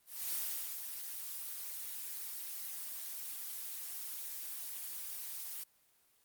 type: noise with ADSR envelope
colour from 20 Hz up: blue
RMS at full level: -36 dBFS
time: 0.06-5.64 s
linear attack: 260 ms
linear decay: 460 ms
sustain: -7 dB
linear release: 12 ms
effects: white hiss -71 dBFS RMS until 6.24 s + Opus 24 kbps